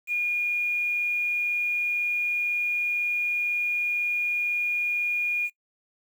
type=tone with quantisation; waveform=sine; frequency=2434 Hz; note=D#7; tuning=39 cents flat; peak=-23 dBFS; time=0.07-5.5 s; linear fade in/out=50 ms; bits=8; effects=noise-tail reverb RT60 0.1 s tail -21 dB re dry